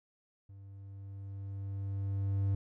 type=tone with level ramp; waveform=triangle; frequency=98.4 Hz; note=G2; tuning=7 cents sharp; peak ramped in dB=-47 to -25 dBFS; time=0.49-2.55 s; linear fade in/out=5 ms; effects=none